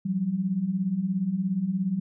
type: beating tone pair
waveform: sine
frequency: 174.61 / 191.61 Hz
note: F3 / G3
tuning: 0 / -39 cents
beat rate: 17 Hz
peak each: -30 / -25 dBFS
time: 0.05-2 s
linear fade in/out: 10 ms
effects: none